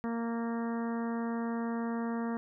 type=harmonic tone; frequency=231.6 Hz; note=A#3; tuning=11 cents flat; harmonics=1 / 2 / 3 / 4 / 5 / 6 / 7 / 8; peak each=-32 / -40 / -44 / -44 / -46 / -50 / -51 / -51 dBFS; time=0.04-2.37 s; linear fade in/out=0 ms; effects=none